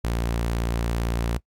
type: tone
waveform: sawtooth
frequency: 57.8 Hz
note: A#1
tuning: 14 cents flat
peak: -19 dBFS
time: 0.04-1.38 s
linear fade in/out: 5 ms
effects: noise-tail reverb RT60 0.1 s tail -24 dB re dry + AAC 64 kbps